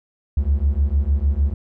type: beating tone pair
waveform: triangle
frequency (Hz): 67.6 / 74.2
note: C#2 / D2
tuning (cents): -43 / +18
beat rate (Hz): 6.6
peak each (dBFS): -16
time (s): 0.37-1.54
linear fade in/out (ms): 5
effects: tanh soft clip ceiling -8 dBFS